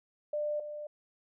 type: tone pair in turn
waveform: sine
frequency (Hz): 596 / 596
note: D5 / D5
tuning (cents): +25 / +25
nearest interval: unison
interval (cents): 0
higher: neither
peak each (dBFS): -30 / -38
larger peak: first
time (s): 0.33-0.6 / 0.6-0.87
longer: neither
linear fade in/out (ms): 5
effects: none